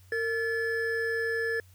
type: tone pair together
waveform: triangle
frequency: 457.6 / 1727.7 Hz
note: A#4 / A6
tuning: -32 / -32 cents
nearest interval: octave + major seventh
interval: 2300 cents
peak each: -28 dBFS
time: 0.12-1.6 s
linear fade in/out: 2 ms
effects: added 92 Hz sine -53 dBFS peak until 1.74 s + white hiss -63 dBFS RMS until 1.74 s